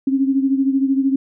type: beating tone pair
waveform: sine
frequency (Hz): 268.3 / 281.3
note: C4 / C#4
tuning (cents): +44 / +26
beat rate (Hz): 13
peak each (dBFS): -15 / -21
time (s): 0.07-1.16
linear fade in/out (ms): 5
effects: none